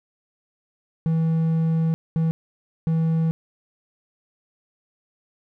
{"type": "tone bursts at uneven times", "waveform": "triangle", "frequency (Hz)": 162.3, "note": "E3", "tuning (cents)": -27, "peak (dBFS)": -16, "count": 3, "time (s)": [[1.06, 1.94], [2.16, 2.31], [2.87, 3.31]], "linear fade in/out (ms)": 0, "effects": []}